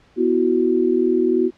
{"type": "chord", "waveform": "sine", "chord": "B suspended fourth", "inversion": "none", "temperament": "equal", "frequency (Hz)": [246.9, 329.6, 370], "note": ["B3", "E4", "F#4"], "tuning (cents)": [0, 0, 0], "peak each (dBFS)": [-21, -20, -17], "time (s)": [0.16, 1.51], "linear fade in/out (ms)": 50, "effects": ["pink hiss -54 dBFS RMS until 1.57 s", "low-pass 4000 Hz 12 dB/octave"]}